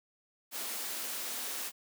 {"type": "high-pass noise", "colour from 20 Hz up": "white", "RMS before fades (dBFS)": -38, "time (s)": [0.51, 1.72], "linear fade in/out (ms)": 50, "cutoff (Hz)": 210, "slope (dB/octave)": 48, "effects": []}